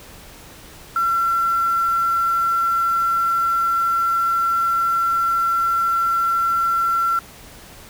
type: tone with quantisation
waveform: sine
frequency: 1357 Hz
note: E6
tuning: 50 cents sharp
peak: -16 dBFS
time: 0.96-7.19 s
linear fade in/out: 2 ms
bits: 6
effects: pink hiss -42 dBFS RMS until 7.89 s